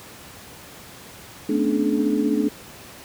sine tone cluster, 218.6 / 251.3 / 280.8 / 296.3 / 428.3 Hz, A3 / B3 / C#4 / D4 / A4, -11 / +30 / +22 / +15 / -47 cents, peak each -24 / -26 / -26 / -22 / -27 dBFS, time 1.49-2.49 s, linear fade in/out 5 ms, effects pink hiss -42 dBFS RMS until 3.04 s + high-pass 80 Hz 12 dB/octave

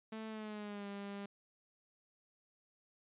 sawtooth tone with pitch glide, 220 to 200.6 Hz, A3 to G3, 0 to +40 cents, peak -39 dBFS, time 0.12-1.26 s, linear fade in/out 5 ms, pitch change -160 cents, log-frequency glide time 0.28-0.87 s, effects resampled to 8000 Hz

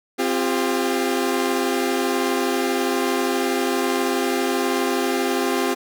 sawtooth chord, C suspended fourth, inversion none, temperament equal with one note detuned, 261.6 / 349.2 / 401.6 Hz, C4 / F4 / G4, 0 / 0 / +42 cents, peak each -20 dBFS, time 0.18-5.75 s, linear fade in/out 20 ms, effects none

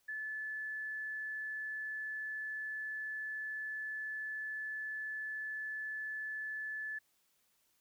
sine tone, 1733 Hz, A6, 27 cents flat, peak -38 dBFS, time 0.08-6.99 s, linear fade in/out 10 ms, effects white hiss -75 dBFS RMS until 7.8 s

